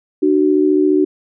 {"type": "tone pair together", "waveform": "sine", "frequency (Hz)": [300.8, 375.2], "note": ["D4", "F#4"], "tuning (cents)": [42, 24], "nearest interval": "major third", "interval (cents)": 382, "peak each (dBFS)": -13, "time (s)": [0.22, 1.05], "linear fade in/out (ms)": 10, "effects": []}